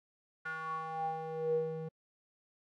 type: tone with band-pass filter sweep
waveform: square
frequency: 160 Hz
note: D#3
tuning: 49 cents sharp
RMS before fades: -37 dBFS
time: 0.45-1.89 s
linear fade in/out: 10 ms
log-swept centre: 1500 to 330 Hz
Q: 7.9
effects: AAC 64 kbps